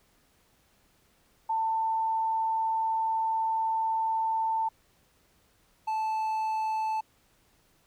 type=tone pair in turn; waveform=sine / triangle; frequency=892 / 875.7 Hz; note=A5 / A5; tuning=+23 / -8 cents; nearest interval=unison; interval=31 cents; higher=first; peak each=-25 dBFS; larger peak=neither; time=1.49-4.69 / 5.87-7.01 s; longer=first; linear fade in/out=10 ms; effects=pink hiss -66 dBFS RMS until 7.86 s